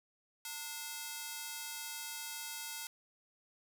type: ring-modulated tone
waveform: 5% pulse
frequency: 1174.7 Hz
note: D6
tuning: in tune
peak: -26 dBFS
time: 0.45-2.87 s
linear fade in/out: 2 ms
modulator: 271 Hz
effects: none